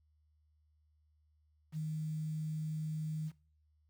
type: tone with quantisation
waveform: sine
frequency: 155.56 Hz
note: D#3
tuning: in tune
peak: -35 dBFS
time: 1.72-3.32 s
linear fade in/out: 50 ms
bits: 10
effects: noise-tail reverb RT60 0.4 s tail -19 dB re dry + added 76 Hz sine -69 dBFS peak until 3.89 s